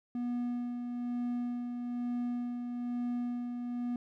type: tone with tremolo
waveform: triangle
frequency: 242.7 Hz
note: B3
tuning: 30 cents flat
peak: -29 dBFS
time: 0.15-3.96 s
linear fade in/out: 2 ms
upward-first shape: sine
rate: 1.1 Hz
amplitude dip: 40%
effects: none